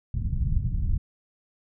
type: low-pass noise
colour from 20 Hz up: pink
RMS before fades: -25 dBFS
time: 0.14-0.98 s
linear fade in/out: 5 ms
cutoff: 140 Hz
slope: 24 dB/octave
effects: none